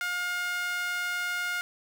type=tone with high-pass filter; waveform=sawtooth; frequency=712 Hz; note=F5; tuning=33 cents sharp; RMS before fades=-31 dBFS; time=0.01-1.61 s; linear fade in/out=0 ms; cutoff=1600 Hz; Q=4; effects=none